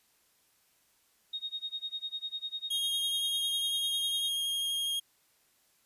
sine tone with tremolo, 3729 Hz, A#7, in tune, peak -32 dBFS, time 1.33-4.29 s, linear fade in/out 5 ms, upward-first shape sine, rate 10 Hz, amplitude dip 95%
45% pulse tone with vibrato, 3247 Hz, G#7, 40 cents flat, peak -30 dBFS, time 2.7-5 s, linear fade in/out 10 ms, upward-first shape sine, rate 12 Hz, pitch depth 12 cents each way
effects white hiss -69 dBFS RMS until 5.85 s + resampled to 32000 Hz

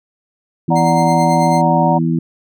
harmonic tone, 82.41 Hz, E2, in tune, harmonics 2 / 3 / 4, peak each -15 / -19 / -21 dBFS, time 0.68-2.19 s, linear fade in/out 5 ms
sine chord, D augmented, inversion none, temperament equal, 587.3 / 740 / 932.3 Hz, D5 / F#5 / A#5, 0 / 0 / 0 cents, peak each -18 / -16 / -16 dBFS, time 0.7-1.99 s, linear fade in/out 20 ms
15% pulse tone with tremolo, 2093 Hz, C7, in tune, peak -20 dBFS, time 0.75-1.62 s, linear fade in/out 20 ms, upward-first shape sine, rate 9.1 Hz, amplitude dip 60%
effects none

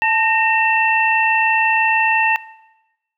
sine tone cluster, 883 / 1843 / 2683 Hz, A5 / A#6 / E7, +6 / -20 / +30 cents, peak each -18 dBFS, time 0.02-2.36 s, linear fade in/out 0 ms, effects noise-tail reverb RT60 1.0 s tail -19 dB re dry

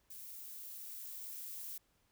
violet noise with level ramp, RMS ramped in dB -50 to -45 dBFS, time 0.1-1.78 s, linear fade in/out 5 ms, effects pink hiss -75 dBFS RMS until 2.11 s

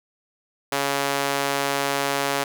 sawtooth tone with high-pass filter, 140 Hz, C#3, 18 cents sharp, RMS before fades -24 dBFS, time 0.72-2.44 s, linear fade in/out 5 ms, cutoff 540 Hz, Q 0.72, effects none

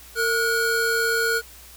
square tone pair together, 455.8 / 1447 Hz, A#4 / F#6, -39 / -39 cents, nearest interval octave + minor sixth, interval 2000 cents, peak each -25 / -22 dBFS, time 0.15-1.42 s, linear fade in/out 50 ms, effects added 60 Hz sine -49 dBFS peak until 1.76 s + white hiss -46 dBFS RMS until 1.76 s

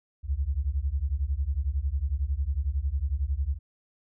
sine beating tone pair, 64.2 / 75.2 Hz, C2 / D2, -32 / +42 cents, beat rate 11 Hz, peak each -28 dBFS, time 0.23-3.59 s, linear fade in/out 50 ms, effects none

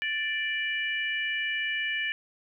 harmonic tone, 587.3 Hz, D5, in tune, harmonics 3 / 4 / 5, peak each -30 / -32 / -34 dBFS, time 0.02-2.12 s, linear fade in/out 0 ms, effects none

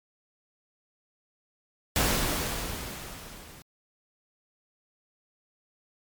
pink noise with level ramp, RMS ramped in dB -23 to -49 dBFS, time 1.96-3.62 s, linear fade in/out 0 ms, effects MP3 96 kbps

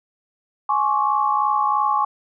sine tone cluster, 840 / 1079 / 1142 Hz, G#5 / C#6 / D6, +19 / -47 / -49 cents, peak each -21 dBFS, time 0.69-2.05 s, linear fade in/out 5 ms, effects none

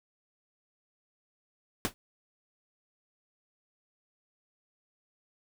pink noise with exponential decay, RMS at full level -26 dBFS, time 1.85-1.94 s, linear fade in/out 0 ms, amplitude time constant 18 ms, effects none

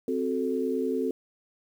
sine chord, F# diminished, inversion second, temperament equal, 261.6 / 370 / 440 Hz, C4 / F#4 / A4, 0 / 0 / 0 cents, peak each -29 / -31 / -29 dBFS, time 0.08-1.11 s, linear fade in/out 2 ms, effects 9-bit

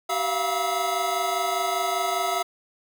square tone cluster, 382.5 / 683 / 708 / 964 / 1296 Hz, G4 / F5 / F5 / B5 / E6, -42 / -39 / +23 / -42 / -30 cents, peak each -34 / -29 / -30 / -34 / -29 dBFS, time 0.09-2.43 s, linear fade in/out 10 ms, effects none

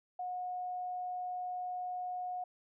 sine tone, 726 Hz, F#5, 33 cents flat, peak -36 dBFS, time 0.19-2.44 s, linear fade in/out 5 ms, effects none

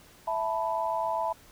sine chord, E suspended fourth, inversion none, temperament equal, 659.3 / 880 / 987.8 Hz, E5 / A5 / B5, 0 / 0 / 0 cents, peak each -31 / -31 / -31 dBFS, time 0.27-1.33 s, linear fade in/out 10 ms, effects pink hiss -55 dBFS RMS until 1.51 s

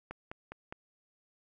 click train, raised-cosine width 0.5 ms, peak -26 dBFS, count 4, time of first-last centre 0.11-0.725 s, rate 4.88 Hz, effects none

